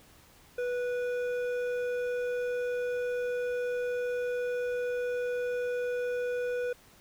sine tone with hard clipping, 491 Hz, B4, 10 cents flat, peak -31 dBFS, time 0.58-6.73 s, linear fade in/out 5 ms, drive 9 dB, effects pink hiss -58 dBFS RMS until 7 s

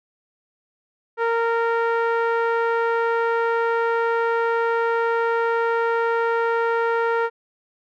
sawtooth tone with low-pass filter, 462 Hz, A#4, 16 cents flat, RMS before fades -21 dBFS, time 1.17-7.3 s, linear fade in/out 50 ms, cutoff 1500 Hz, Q 1.7, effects none

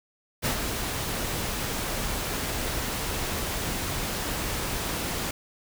pink noise with ADSR envelope, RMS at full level -25 dBFS, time 0.42-5.31 s, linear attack 38 ms, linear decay 100 ms, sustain -5 dB, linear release 4 ms, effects none

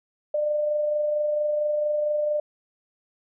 sine tone with amplitude modulation, 598 Hz, D5, 31 cents sharp, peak -20 dBFS, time 0.34-2.4 s, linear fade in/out 5 ms, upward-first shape sine, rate 24.4 Hz, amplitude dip 30%, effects none

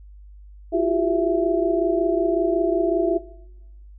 sine tone cluster, 335.3 / 360.7 / 397.1 / 665 Hz, E4 / F#4 / G4 / E5, +30 / -44 / +22 / +15 cents, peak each -22 / -23 / -26 / -23 dBFS, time 0.72-3.19 s, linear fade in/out 20 ms, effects noise-tail reverb RT60 1.0 s tail -22 dB re dry + added 50 Hz sine -41 dBFS peak until 3.98 s

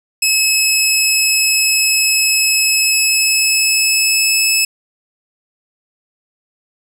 15% pulse tone with pitch glide, 2584 to 2602 Hz, E7 to E7, -35 to -23 cents, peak -4 dBFS, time 0.22-4.65 s, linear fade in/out 5 ms, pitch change +12 cents, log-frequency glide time 2.65-4.46 s, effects none

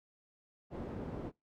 white low-pass noise, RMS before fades -42 dBFS, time 0.7-1.32 s, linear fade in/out 50 ms, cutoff 390 Hz, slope 12 dB/octave, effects noise-tail reverb RT60 0.2 s tail -24 dB re dry

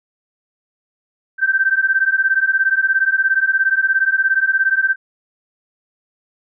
sine beating tone pair, 1550 / 1567 Hz, G6 / G6, -20 / -1 cents, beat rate 17 Hz, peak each -16 dBFS, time 1.38-4.96 s, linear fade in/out 50 ms, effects none

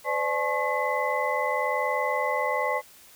sine tone cluster, 511 / 592 / 856 / 1085 / 2020 Hz, C5 / D5 / A5 / C#6 / B6, -41 / +14 / -48 / -37 / +39 cents, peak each -30 dBFS, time 0.04-2.82 s, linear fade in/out 50 ms, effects white hiss -52 dBFS RMS until 3.15 s

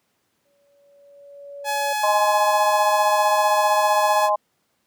sine tone with exponential growth, 567 Hz, C#5, 39 cents sharp, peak -24 dBFS, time 0.45-1.93 s, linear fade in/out 5 ms, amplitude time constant 320 ms
sawtooth tone, 846 Hz, G#5, 32 cents sharp, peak -18 dBFS, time 1.64-4.3 s, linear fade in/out 50 ms
sine chord, Ab major, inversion second, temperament equal with one note detuned, 622.3 / 830.6 / 1039.9 Hz, Eb5 / Ab5 / C6, 0 / 0 / -11 cents, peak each -21 dBFS, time 2.03-4.36 s, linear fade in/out 10 ms
effects pink hiss -69 dBFS RMS until 4.86 s + high-pass 150 Hz 12 dB/octave

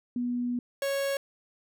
sine / 45% pulse tone pair in turn, 244 / 552.8 Hz, B3 / C#5, -21 / -5 cents, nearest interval octave + major second, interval 1416 cents, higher second, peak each -27 dBFS, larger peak neither, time 0.16-0.59 / 0.82-1.17 s, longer first, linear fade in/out 2 ms, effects none

